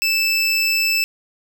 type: tone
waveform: 25% pulse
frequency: 2637 Hz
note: E7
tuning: in tune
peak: -12 dBFS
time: 0.02-1.04 s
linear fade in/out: 0 ms
effects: none